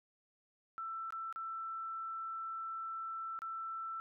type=tone with dropouts; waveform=sine; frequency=1332 Hz; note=E6; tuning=18 cents sharp; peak=-39 dBFS; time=0.78-4 s; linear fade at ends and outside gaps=0 ms; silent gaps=1.105-1.124 / 1.326-1.36 / 3.39-3.419 s; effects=none